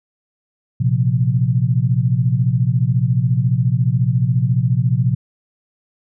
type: chord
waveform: sine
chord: Bb suspended second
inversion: none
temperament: equal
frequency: 116.54 / 130.81 / 174.61 Hz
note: Bb2 / C3 / F3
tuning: 0 / 0 / 0 cents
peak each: -17 / -16 / -22 dBFS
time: 0.8-5.15 s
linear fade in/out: 10 ms
effects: none